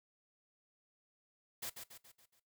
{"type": "noise with echo", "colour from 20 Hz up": "white", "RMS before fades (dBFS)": -42, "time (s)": [1.62, 1.7], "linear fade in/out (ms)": 10, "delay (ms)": 140, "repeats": 5, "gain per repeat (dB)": -6, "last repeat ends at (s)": 2.4, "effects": ["noise-tail reverb RT60 0.2 s tail -18 dB re dry"]}